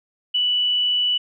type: tone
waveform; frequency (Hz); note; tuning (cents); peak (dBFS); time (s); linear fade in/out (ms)
sine; 2962; F#7; +1; -17; 0.34-1.18; 10
effects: none